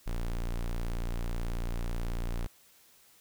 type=tone; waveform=square; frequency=29.15 Hz; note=A#0; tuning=1 cent sharp; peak=-31 dBFS; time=0.06-2.47 s; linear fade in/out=10 ms; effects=white hiss -61 dBFS RMS until 3.2 s